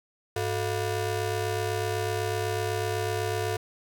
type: ring-modulated tone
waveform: 25% pulse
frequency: 270 Hz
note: C#4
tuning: 45 cents flat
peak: -20 dBFS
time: 0.36-3.57 s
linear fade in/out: 5 ms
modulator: 169 Hz
effects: none